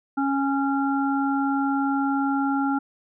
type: harmonic tone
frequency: 275.7 Hz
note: C#4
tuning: 9 cents flat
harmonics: 1 / 3 / 5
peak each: -22 / -27 / -29 dBFS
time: 0.17-2.79 s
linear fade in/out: 10 ms
effects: none